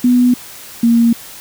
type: tone pair in turn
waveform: sine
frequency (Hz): 246.9 / 233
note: B3 / A#3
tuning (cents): 0 / -1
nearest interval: minor second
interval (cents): 101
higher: first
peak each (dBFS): -7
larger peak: neither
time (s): 0.04-0.34 / 0.83-1.13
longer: neither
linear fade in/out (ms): 5
effects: white hiss -34 dBFS RMS until 1.4 s